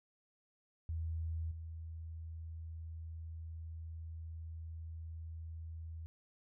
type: tone with level steps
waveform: sine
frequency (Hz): 81.3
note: E2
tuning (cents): -23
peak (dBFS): -36 / -43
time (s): 0.89-6.06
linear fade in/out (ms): 0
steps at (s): 1.51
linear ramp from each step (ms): 5
effects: none